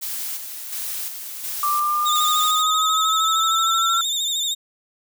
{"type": "noise with tremolo", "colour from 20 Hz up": "blue", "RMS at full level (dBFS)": -28, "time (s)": [0.01, 2.63], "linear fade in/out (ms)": 20, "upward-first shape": "square", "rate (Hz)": 1.4, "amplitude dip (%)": 45}
{"type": "linear sweep", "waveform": "sine", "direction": "up", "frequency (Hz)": [1174.7, 1362], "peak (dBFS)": -18, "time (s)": [1.63, 4.01], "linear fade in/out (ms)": 2}
{"type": "tone with vibrato", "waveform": "30% pulse", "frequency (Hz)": 3632, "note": "A#7", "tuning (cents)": -46, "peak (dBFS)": -18, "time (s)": [2.05, 4.55], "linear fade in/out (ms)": 20, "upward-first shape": "sine", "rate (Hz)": 13, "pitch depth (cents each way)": 62}
{"effects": []}